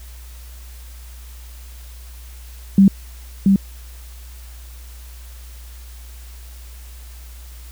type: tone with echo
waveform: sine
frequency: 195.4 Hz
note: G3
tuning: 5 cents flat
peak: -6 dBFS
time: 2.78-2.88 s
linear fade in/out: 2 ms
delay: 680 ms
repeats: 1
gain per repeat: -3 dB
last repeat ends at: 3.56 s
effects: added 60 Hz sine -35 dBFS peak until 7.71 s + white hiss -46 dBFS RMS until 7.71 s